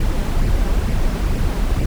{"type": "noise with flanger", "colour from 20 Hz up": "brown", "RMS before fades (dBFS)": -17, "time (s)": [0, 1.86], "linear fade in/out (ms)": 5, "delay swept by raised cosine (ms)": [0.38, 5.18], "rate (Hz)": 2.2, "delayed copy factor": 0.5, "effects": []}